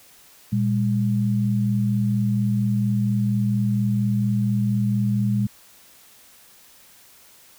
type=tone pair together; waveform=sine; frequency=118.1 / 202.4 Hz; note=A#2 / G#3; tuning=+23 / -44 cents; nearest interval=major sixth; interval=933 cents; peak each=-21 dBFS; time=0.52-5.47 s; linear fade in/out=10 ms; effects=white hiss -51 dBFS RMS until 7.58 s